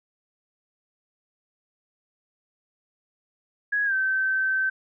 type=tone with pitch glide; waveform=sine; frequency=1665 to 1544.6 Hz; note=G#6 to G6; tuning=+4 to -26 cents; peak=-21 dBFS; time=3.72-4.7 s; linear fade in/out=10 ms; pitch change=-130 cents; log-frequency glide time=3.85-3.94 s; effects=none